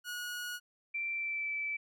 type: tone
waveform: sawtooth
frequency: 1453 Hz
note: F#6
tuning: 32 cents flat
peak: -34 dBFS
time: 0.04-0.6 s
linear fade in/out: 50 ms
type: tone with pitch glide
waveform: sine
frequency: 2349 to 2315 Hz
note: D7 to D7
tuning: 0 to -25 cents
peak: -33 dBFS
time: 0.94-1.77 s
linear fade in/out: 10 ms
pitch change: -25 cents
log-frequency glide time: 1.11-1.51 s
effects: none